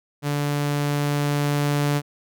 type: tone with level ramp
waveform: sawtooth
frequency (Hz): 145.1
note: D3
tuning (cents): -21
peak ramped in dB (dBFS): -18 to -15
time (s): 0.22-2.02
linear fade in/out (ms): 50
effects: none